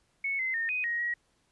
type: tone with pitch steps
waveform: sine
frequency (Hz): 2207 / 2058 / 1830 / 2500 / 1882 / 1904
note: C#7 / C7 / A#6 / D#7 / A#6 / A#6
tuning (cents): -8 / -29 / -32 / +8 / +16 / +36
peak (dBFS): -28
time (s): 0.24-1.14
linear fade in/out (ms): 5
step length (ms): 150
effects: pink hiss -71 dBFS RMS until 1.51 s + resampled to 24000 Hz